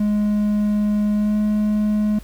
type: tone with pitch glide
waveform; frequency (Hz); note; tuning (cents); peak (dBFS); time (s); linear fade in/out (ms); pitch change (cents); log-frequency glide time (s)
triangle; 208.8 to 211; G#3 to G#3; +10 to +28; -14; 0-2.19; 5; +18; 1.14-1.37
effects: added 50 Hz sine -36 dBFS peak until 2.23 s + pink hiss -48 dBFS RMS until 2.23 s